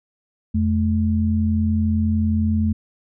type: tone pair together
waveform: sine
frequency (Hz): 85.91 / 216.7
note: F2 / A3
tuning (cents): -28 / -26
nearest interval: octave + major third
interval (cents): 1602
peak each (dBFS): -19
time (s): 0.54-2.73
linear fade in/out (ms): 10
effects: none